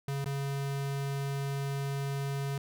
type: tone with dropouts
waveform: square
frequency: 139 Hz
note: C#3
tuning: 5 cents sharp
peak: -32 dBFS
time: 0.08-2.58 s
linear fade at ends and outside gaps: 2 ms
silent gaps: 0.244-0.259 s
effects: none